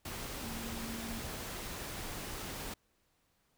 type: tone in noise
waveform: sine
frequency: 228.2 Hz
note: A#3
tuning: 37 cents flat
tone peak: -42 dBFS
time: 0.43-1.2 s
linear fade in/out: 5 ms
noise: pink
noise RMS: -42 dBFS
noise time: 0.05-2.74 s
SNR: -3 dB
effects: pink hiss -75 dBFS RMS until 3.57 s